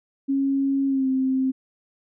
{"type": "tone with pitch glide", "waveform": "sine", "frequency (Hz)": [273.7, 262.7], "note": ["C#4", "C4"], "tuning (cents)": [-22, 7], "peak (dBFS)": -19, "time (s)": [0.28, 1.52], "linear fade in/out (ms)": 20, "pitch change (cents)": -71, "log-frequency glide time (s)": [0.87, 1.08], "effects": []}